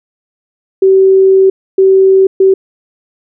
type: tone bursts at uneven times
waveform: sine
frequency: 383.2 Hz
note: G4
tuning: 39 cents flat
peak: -3 dBFS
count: 3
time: 0.82-1.5 / 1.78-2.27 / 2.4-2.54 s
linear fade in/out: 5 ms
effects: none